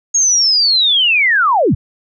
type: linear sweep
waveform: sine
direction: down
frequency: 6630 to 67.1 Hz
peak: -9 dBFS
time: 0.14-1.75 s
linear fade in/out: 10 ms
effects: none